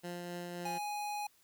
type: tone with tremolo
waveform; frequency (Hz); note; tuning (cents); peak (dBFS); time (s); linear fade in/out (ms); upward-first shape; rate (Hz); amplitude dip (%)
15% pulse; 175.3; F3; +7; -33; 0.03-0.79; 20; triangle; 3.8; 25
type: tone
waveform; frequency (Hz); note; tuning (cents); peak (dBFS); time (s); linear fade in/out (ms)
square; 830.6; G#5; 0; -37; 0.65-1.27; 5
effects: white hiss -68 dBFS RMS until 1.43 s